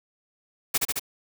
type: noise with echo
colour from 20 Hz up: white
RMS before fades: -22 dBFS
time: 0.74-0.78 s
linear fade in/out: 10 ms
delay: 72 ms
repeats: 3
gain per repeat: -2 dB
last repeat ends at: 0.996 s
effects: none